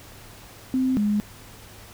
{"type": "tone pair in turn", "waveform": "sine", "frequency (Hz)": [259.3, 207.9], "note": ["C4", "G#3"], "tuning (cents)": [-15, 2], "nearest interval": "major third", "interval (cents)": 383, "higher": "first", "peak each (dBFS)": -19, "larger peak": "neither", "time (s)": [[0.74, 0.97], [0.97, 1.2]], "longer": "neither", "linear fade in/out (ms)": 0, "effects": ["added 104 Hz sine -50 dBFS peak until 1.93 s", "pink hiss -46 dBFS RMS until 1.93 s"]}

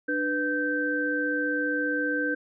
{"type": "tone cluster", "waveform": "sine", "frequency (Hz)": [297.5, 495.4, 1555], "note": ["D4", "B4", "G6"], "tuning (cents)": [22, 5, -14], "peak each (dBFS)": [-29, -31, -27], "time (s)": [0.08, 2.35], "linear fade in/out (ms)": 10, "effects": []}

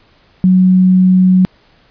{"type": "tone", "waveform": "sine", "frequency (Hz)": 185, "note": "F#3", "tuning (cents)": 0, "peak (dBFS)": -5, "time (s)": [0.44, 1.45], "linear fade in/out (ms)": 0, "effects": ["pink hiss -50 dBFS RMS until 1.9 s", "resampled to 11025 Hz"]}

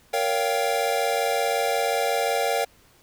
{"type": "chord", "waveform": "square", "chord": "G half-diminished seventh", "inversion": "first", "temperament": "equal with one note detuned", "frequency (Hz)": [466.2, 563.4, 698.5, 784], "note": ["Bb4", "Db5", "F5", "G5"], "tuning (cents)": [0, 28, 0, 0], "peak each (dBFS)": -28, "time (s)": [0.13, 2.65], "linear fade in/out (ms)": 10, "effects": ["pink hiss -57 dBFS RMS until 3.02 s"]}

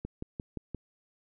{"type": "click train", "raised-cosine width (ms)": 3, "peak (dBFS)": -23, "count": 5, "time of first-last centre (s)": [0.05, 0.747], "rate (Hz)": 5.74, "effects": []}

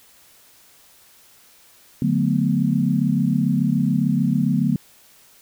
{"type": "chord", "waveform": "sine", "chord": "B minor seventh", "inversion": "first", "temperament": "equal with one note detuned", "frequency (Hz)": [146.83, 181.92, 220, 246.9], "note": ["D3", "F#3", "A3", "B3"], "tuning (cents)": [0, -29, 0, 0], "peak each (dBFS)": -22, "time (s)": [2.02, 4.76], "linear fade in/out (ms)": 2, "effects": ["white hiss -52 dBFS RMS until 5.41 s"]}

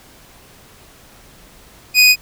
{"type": "tone", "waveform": "25% pulse", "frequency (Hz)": 2489, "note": "D#7", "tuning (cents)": 0, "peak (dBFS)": -3, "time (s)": [1.94, 2.16], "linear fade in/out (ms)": 50, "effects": ["pink hiss -45 dBFS RMS until 2.21 s"]}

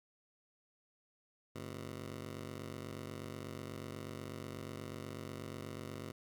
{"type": "ring-modulated tone", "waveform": "15% pulse", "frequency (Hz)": 123.47, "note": "B2", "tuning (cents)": 0, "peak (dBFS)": -34, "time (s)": [1.55, 6.12], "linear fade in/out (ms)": 10, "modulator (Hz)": 24.1, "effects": []}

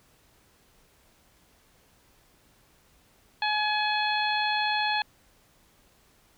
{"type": "harmonic tone", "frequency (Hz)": 846, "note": "G#5", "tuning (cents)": 32, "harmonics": [1, 2, 3, 4, 5], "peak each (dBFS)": [-27, -30, -32, -33, -34], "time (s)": [3.42, 5.02], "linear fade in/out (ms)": 2, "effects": ["pink hiss -62 dBFS RMS until 6.37 s"]}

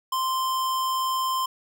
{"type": "tone", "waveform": "square", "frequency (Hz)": 1043, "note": "C6", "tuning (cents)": -6, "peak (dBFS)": -24, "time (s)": [0.12, 1.46], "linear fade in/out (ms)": 5, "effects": []}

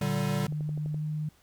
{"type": "chord", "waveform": "square", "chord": "G minor", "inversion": "first", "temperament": "equal with one note detuned", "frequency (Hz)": [116.54, 146.83, 192.3], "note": ["Bb2", "D3", "G3"], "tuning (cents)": [0, 0, -33], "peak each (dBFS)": [-35, -30, -31], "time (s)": [0.01, 0.47], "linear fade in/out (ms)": 5}
{"type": "click train", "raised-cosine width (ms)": 2, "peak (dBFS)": -30, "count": 7, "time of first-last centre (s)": [0.44, 0.944], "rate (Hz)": 11.9}
{"type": "tone with pitch glide", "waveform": "sine", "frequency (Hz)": [151.1, 152.86], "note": ["D3", "D#3"], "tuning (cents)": [50, -30], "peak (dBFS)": -29, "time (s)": [0.48, 1.29], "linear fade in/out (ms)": 5, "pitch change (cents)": 20, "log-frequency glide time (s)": [0.91, 1.03]}
{"effects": ["pink hiss -63 dBFS RMS until 1.42 s"]}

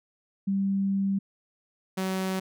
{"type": "tone pair in turn", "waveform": ["sine", "sawtooth"], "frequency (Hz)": [195.9, 188.73], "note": ["G3", "F#3"], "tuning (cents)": [-1, 35], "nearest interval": "minor second", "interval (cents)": 64, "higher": "first", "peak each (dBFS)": -23, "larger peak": "neither", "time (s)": [[0.47, 1.19], [1.97, 2.4]], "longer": "first", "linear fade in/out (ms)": 10, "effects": []}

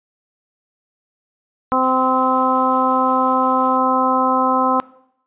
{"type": "harmonic tone", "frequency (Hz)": 258.8, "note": "C4", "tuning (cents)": -19, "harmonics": [1, 2, 3, 4, 5], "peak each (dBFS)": [-21, -22, -21, -18, -20], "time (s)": [1.72, 4.8], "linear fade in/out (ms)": 0}
{"type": "noise with tremolo", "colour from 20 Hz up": "blue", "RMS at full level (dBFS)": -38, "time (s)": [1.82, 3.78], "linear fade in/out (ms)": 20, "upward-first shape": "sine", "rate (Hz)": 5.6, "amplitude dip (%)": 35}
{"effects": ["noise-tail reverb RT60 0.7 s tail -19 dB re dry", "resampled to 8000 Hz"]}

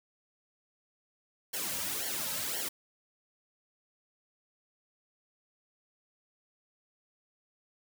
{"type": "noise with flanger", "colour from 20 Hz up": "white", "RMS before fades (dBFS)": -35, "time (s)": [1.53, 2.69], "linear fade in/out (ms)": 10, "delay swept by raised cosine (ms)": [0.79, 2.79], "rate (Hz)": 1.9, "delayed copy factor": -0.85, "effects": []}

